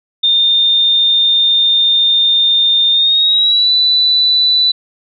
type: tone with pitch glide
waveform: sine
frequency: 3627 to 3978 Hz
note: A#7 to B7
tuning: -48 to +12 cents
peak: -8 dBFS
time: 0.23-4.72 s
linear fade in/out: 10 ms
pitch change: +160 cents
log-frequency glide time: 2.91-3.71 s
effects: none